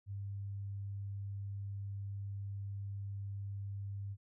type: tone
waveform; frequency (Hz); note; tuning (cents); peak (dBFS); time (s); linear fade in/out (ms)
sine; 99.6; G2; +28; -39; 0.06-4.17; 50
effects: none

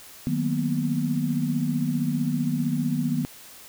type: chord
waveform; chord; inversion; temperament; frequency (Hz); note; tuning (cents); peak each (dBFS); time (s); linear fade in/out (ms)
sine; B major seventh; first; just; 154.34 / 185.21 / 231.5 / 246.9; D#3 / F#3 / A#3 / B3; -14 / +2 / -12 / 0; -27 / -31 / -29 / -26; 0.27-3.25; 0
effects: white hiss -46 dBFS RMS until 3.68 s

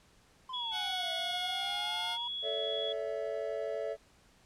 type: exponential two-way sweep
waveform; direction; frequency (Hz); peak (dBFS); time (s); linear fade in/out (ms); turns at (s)
triangle; down then up; 1046.5 to 660 to 965; -38; 0.49-2.28; 5; 1.12
type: tone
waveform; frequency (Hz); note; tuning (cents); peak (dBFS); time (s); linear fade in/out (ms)
sine; 3360; G#7; +19; -35; 0.53-2.93; 10
type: tone with pitch glide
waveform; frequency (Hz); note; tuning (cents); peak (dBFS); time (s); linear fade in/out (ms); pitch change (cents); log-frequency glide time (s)
10% pulse; 740 to 713.1; F#5 to F5; 0 to +36; -29; 0.71-2.18; 50; -64; 0.83-1.77
type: chord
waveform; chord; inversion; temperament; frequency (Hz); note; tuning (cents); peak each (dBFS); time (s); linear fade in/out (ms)
triangle; A major; none; equal with one note detuned; 440 / 567.3 / 659.3; A4 / C#5 / E5; 0 / +40 / 0; -36; 2.42-3.97; 50
effects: pink hiss -64 dBFS RMS until 4.45 s + low-pass 9000 Hz 12 dB/octave

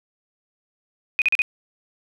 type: tone bursts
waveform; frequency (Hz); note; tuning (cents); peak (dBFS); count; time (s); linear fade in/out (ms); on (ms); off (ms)
sine; 2489; D#7; 0; -15; 4; 1.19-1.419; 0; 28; 39
effects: none

